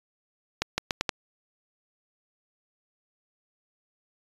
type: accelerating click train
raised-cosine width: 0.2 ms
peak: -7 dBFS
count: 5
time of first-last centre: 0.62-1.092 s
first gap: 160 ms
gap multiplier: 0.8
effects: resampled to 24000 Hz